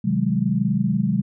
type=chord; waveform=sine; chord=Ab dominant seventh; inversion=first; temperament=just; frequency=129.78 / 155.74 / 186.89 / 207.7 Hz; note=C3 / Eb3 / Gb3 / Ab3; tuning=-14 / +2 / +18 / 0 cents; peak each=-25 / -26 / -22 / -22 dBFS; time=0.04-1.22 s; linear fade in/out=10 ms; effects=none